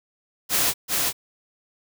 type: noise with echo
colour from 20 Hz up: white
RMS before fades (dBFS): -21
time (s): 0.49-0.74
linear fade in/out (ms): 50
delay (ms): 390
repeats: 1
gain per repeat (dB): -2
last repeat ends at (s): 1.13
effects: none